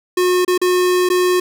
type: tone with dropouts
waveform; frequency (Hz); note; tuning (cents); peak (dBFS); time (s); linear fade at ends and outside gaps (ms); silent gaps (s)
square; 362.1; F#4; -37; -13; 0.17-1.4; 5; 0.449-0.478 / 0.578-0.615 / 1.09-1.1
effects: none